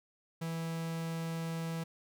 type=tone; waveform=45% pulse; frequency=164.4 Hz; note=E3; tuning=4 cents flat; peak=-35 dBFS; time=0.41-1.84 s; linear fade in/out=10 ms; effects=none